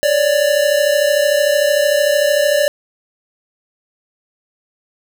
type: tone pair together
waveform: square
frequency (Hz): 560 / 593.3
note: C#5 / D5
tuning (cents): +18 / +18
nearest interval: minor second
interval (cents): 100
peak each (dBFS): -17 / -14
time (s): 0.03-2.68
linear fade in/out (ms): 0
effects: none